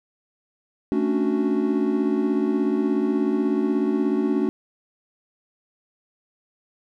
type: chord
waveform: triangle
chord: D major seventh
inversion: second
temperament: equal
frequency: 220 / 277.2 / 293.7 / 370 Hz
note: A3 / C#4 / D4 / F#4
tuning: 0 / 0 / 0 / 0 cents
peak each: -23 dBFS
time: 0.92-4.49 s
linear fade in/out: 0 ms
effects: none